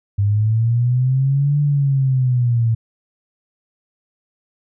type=linear two-way sweep; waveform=sine; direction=up then down; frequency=99.3 to 146.83 to 112.4 Hz; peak=-13 dBFS; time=0.18-2.75 s; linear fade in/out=10 ms; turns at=1.6 s; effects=none